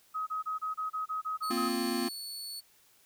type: tone bursts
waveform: sine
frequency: 1267 Hz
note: D#6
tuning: 31 cents sharp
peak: -31 dBFS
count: 10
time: 0.14-1.692 s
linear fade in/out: 20 ms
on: 130 ms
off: 28 ms
type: tone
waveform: sawtooth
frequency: 4435 Hz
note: C#8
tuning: in tune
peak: -36 dBFS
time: 1.42-2.61 s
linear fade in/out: 20 ms
type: chord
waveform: square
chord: Bb suspended second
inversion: none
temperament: equal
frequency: 233.1 / 261.6 / 349.2 Hz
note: Bb3 / C4 / F4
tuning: 0 / 0 / 0 cents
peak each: -35 dBFS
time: 1.5-2.09 s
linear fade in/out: 10 ms
effects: white hiss -64 dBFS RMS until 3.05 s